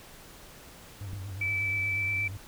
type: tone with vibrato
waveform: triangle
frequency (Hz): 97.2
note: G2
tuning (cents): -14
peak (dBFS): -34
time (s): 1.01-2.37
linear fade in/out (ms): 0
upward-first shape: sine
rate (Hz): 8.4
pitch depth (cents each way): 94
type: click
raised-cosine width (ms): 5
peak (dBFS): -28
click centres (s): 1.133
type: tone with pitch glide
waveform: sine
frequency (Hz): 2314 to 2327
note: D7 to D7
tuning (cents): -26 to -17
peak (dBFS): -27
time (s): 1.41-2.28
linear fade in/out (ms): 5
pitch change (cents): +9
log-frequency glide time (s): 1.87-2.1
effects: pink hiss -50 dBFS RMS until 2.47 s